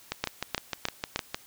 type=two click trains; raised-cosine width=0.2 ms; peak=-12 / -9 dBFS; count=9 / 4; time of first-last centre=0.12-1.345 / 0.24-1.16 s; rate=6.53 / 3.26 Hz; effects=white hiss -54 dBFS RMS until 1.46 s